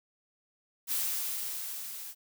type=noise with level ramp; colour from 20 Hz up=blue; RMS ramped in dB=-30 to -43 dBFS; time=0.87-2.15 s; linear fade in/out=50 ms; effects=none